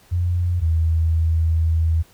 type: tone pair in turn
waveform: sine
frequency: 87.9 / 81.23 Hz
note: F2 / E2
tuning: +12 / -25 cents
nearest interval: minor second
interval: 137 cents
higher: first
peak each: -17 / -15 dBFS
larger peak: second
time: 0.11-0.61 / 0.61-2.03 s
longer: second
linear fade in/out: 20 ms
effects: pink hiss -53 dBFS RMS until 2.13 s